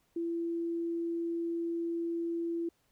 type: tone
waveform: sine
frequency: 336.8 Hz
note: E4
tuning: 37 cents sharp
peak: -31 dBFS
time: 0.16-2.69 s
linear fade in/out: 5 ms
effects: pink hiss -73 dBFS RMS until 2.91 s